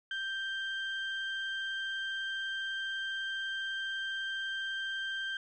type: tone pair together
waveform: sine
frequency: 1568 / 3158 Hz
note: G6 / G7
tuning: 0 / +12 cents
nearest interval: octave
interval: 1212 cents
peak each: -34 / -38 dBFS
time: 0.11-5.37 s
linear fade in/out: 2 ms
effects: tanh soft clip ceiling -28 dBFS